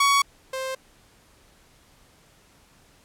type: tone pair in turn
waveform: sawtooth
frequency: 1121 / 525.7 Hz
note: C#6 / C5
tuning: +19 / +8 cents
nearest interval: octave + minor second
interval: 1311 cents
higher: first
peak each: -13 / -24 dBFS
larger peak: first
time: 0-0.22 / 0.53-0.75 s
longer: neither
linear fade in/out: 5 ms
effects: pink hiss -57 dBFS RMS until 3.04 s + low-pass 12000 Hz 12 dB/octave